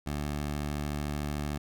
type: tone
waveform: 15% pulse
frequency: 73.42 Hz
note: D2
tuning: in tune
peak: -25 dBFS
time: 0.06-1.58 s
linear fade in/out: 10 ms
effects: none